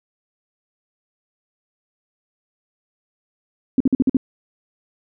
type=tone bursts; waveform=sine; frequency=261.6 Hz; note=C4; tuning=in tune; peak=-11 dBFS; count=6; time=3.78-4.169 s; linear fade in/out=2 ms; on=24 ms; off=49 ms; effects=none